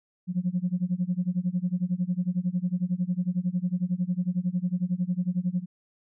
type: tone with tremolo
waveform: sine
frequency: 179.8 Hz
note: F#3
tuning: 49 cents flat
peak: -20 dBFS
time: 0.27-5.66 s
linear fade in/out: 50 ms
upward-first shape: sine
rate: 11 Hz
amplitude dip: 95%
effects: tanh soft clip ceiling -17 dBFS